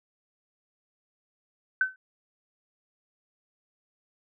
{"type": "tone with exponential decay", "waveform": "sine", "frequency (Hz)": 1524, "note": "G6", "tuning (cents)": -49, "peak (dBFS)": -17, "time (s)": [1.81, 1.96], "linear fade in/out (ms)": 2, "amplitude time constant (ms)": 32, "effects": []}